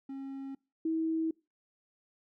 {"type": "tone pair in turn", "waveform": ["triangle", "sine"], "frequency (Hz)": [271.3, 322.6], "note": ["C#4", "E4"], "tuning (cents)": [-37, -37], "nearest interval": "minor third", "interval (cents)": 300, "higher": "second", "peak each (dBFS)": [-36, -28], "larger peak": "second", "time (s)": [[0.09, 0.55], [0.85, 1.31]], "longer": "neither", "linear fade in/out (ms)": 5, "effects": ["noise-tail reverb RT60 0.3 s tail -25 dB re dry"]}